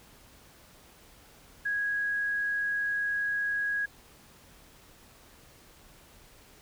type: tone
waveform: sine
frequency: 1655 Hz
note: G#6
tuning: 6 cents flat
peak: -27 dBFS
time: 1.65-3.86 s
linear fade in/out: 10 ms
effects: pink hiss -56 dBFS RMS until 6.61 s